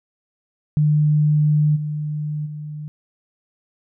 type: tone with level steps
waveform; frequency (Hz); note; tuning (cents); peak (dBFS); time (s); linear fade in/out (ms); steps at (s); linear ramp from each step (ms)
sine; 150.5; D3; +43; -13 / -22 / -28; 0.77-2.88; 0; 1.75 / 2.45; 20
effects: none